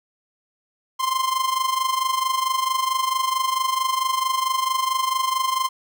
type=tone with amplitude modulation; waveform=45% pulse; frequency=1046.5 Hz; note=C6; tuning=in tune; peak=-17 dBFS; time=0.99-5.69 s; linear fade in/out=20 ms; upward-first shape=sine; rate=24.5 Hz; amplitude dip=70%; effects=none